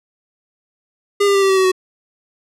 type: tone with pitch steps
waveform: square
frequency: 404.9 / 399.3 / 393.8 / 388.4 / 383.1 / 377.8 / 372.6 Hz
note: G#4 / G4 / G4 / G4 / G4 / F#4 / F#4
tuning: -44 / +32 / +8 / -16 / -40 / +36 / +12 cents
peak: -12 dBFS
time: 1.2-1.718 s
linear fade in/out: 10 ms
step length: 74 ms
effects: low-pass 10000 Hz 12 dB/octave